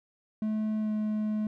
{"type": "tone with pitch glide", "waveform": "triangle", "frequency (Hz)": [215.8, 213.7], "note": ["A3", "G#3"], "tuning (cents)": [-33, 50], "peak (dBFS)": -25, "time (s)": [0.42, 1.47], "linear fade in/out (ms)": 2, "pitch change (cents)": -17, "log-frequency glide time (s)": [0.8, 0.91], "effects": []}